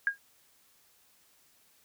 sine tone with exponential decay, 1627 Hz, G#6, 36 cents flat, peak -20 dBFS, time 0.07-0.18 s, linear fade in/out 1 ms, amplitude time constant 22 ms, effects white hiss -65 dBFS RMS until 1.84 s

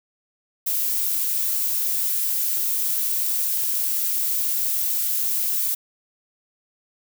violet noise, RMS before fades -23 dBFS, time 0.66-5.75 s, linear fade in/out 10 ms, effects none

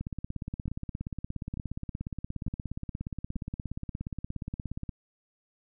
two click trains, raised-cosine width 5 ms, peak -23 / -22 dBFS, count 4 / 84, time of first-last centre 0.68-3.359 / 0.01-4.892 s, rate 1.12 / 17 Hz, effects none

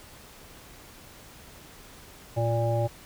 harmonic tone with a mistuned harmonic, 116.54 Hz, A#2, in tune, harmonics 1 / 3 / 5 / 7, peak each -25 / -34 / -28 / -33 dBFS, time 2.36-2.88 s, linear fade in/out 20 ms, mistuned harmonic 1, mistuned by -24 cents, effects pink hiss -49 dBFS RMS until 3.05 s

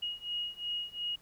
sine beating tone pair, 2882 / 2884.8 Hz, F#7 / F#7, -46 / -45 cents, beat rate 2.8 Hz, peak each -38 / -37 dBFS, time 0.02-1.16 s, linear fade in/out 10 ms, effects pink hiss -63 dBFS RMS until 1.21 s

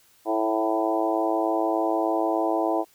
harmonic tone with a mistuned harmonic, 110 Hz, A2, in tune, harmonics 3 / 4 / 5 / 6 / 7 / 8 / 9, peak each -26 / -31 / -31 / -27 / -28 / -33 / -33 dBFS, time 0.25-2.85 s, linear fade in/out 50 ms, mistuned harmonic 7, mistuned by -15 cents, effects white hiss -59 dBFS RMS until 2.94 s

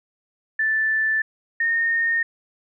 sine tone pair in turn, 1760 / 1838.5 Hz, A6 / A#6, 0 / -24 cents, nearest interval minor second, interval 76 cents, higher second, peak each -18 dBFS, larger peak neither, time 0.59-1.22 / 1.6-2.23 s, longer neither, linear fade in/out 5 ms, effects none

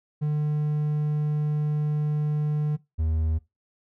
triangle tone pair in turn, 150 / 79.46 Hz, D3 / D#2, +37 / +37 cents, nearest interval major seventh, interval 1100 cents, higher first, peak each -20 dBFS, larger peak neither, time 0.21-2.77 / 2.98-3.39 s, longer first, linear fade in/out 20 ms, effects noise-tail reverb RT60 0.2 s tail -19 dB re dry

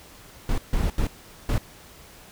brown noise bursts at uneven times, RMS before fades -22 dBFS, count 4, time 0.49-0.58 / 0.73-0.9 / 0.98-1.07 / 1.49-1.58 s, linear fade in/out 2 ms, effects pink hiss -48 dBFS RMS until 2.31 s

